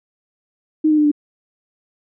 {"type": "tone with pitch steps", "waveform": "sine", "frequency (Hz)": [310.9, 305.4, 300, 294.6], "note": ["D#4", "D#4", "D4", "D4"], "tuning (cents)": [-1, -32, 37, 6], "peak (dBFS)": -11, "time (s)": [0.84, 1.116], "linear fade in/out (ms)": 10, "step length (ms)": 69, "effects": []}